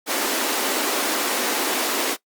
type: high-pass noise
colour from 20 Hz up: pink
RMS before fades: -23 dBFS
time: 0.06-2.17 s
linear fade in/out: 50 ms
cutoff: 250 Hz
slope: 48 dB/octave
effects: noise-tail reverb RT60 0.1 s tail -19 dB re dry + Opus 48 kbps

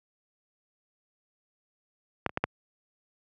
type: clicks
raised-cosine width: 0.5 ms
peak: -9 / -24 / -12 / -9 dBFS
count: 4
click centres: 2.263 / 2.294 / 2.374 / 2.44 s
effects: high-pass 80 Hz 12 dB/octave

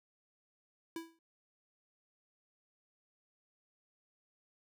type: tone with exponential decay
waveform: square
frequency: 329.6 Hz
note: E4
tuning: in tune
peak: -37 dBFS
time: 0.96-1.19 s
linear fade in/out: 2 ms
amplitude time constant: 48 ms
effects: none

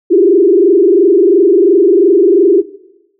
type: tone with frequency modulation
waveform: sine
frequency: 370 Hz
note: F#4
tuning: in tune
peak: -4 dBFS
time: 0.1-2.62 s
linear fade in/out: 20 ms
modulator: 22.9 Hz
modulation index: 1.9
effects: noise-tail reverb RT60 0.9 s tail -17 dB re dry

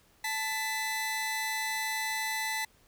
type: tone pair together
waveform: sawtooth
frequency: 877.1 / 2000 Hz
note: A5 / B6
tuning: -6 / +21 cents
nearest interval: octave + major second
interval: 1427 cents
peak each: -31 / -29 dBFS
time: 0.24-2.65 s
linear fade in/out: 5 ms
effects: pink hiss -64 dBFS RMS until 2.87 s

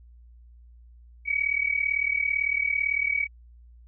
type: tone with amplitude modulation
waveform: sine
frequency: 2265 Hz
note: C#7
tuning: 37 cents sharp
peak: -19 dBFS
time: 1.25-3.28 s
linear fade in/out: 50 ms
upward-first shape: sine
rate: 37.9 Hz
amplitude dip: 85%
effects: added 59 Hz sine -48 dBFS peak until 3.87 s

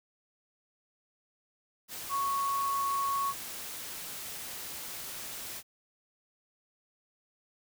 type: tone in noise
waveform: sine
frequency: 1108 Hz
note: C#6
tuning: 1 cent flat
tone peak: -28 dBFS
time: 2.09-3.34 s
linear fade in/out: 50 ms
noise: white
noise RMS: -41 dBFS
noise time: 1.88-5.63 s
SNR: +10 dB
effects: none

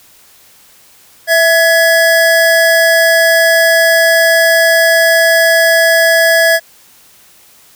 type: tone pair together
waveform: square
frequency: 659.3 / 1684.5 Hz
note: E5 / G#6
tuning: 0 / +24 cents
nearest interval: octave + major third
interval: 1624 cents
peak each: -10 dBFS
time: 1.27-6.6 s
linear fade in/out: 50 ms
effects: white hiss -44 dBFS RMS until 7.75 s

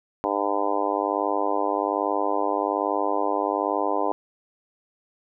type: harmonic tone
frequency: 101.2 Hz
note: G#2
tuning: 44 cents flat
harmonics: 3 / 4 / 5 / 6 / 7 / 8 / 9 / 10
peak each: -30 / -30 / -30 / -30 / -30 / -30 / -30 / -30 dBFS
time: 0.24-4.12 s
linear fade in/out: 0 ms
effects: none

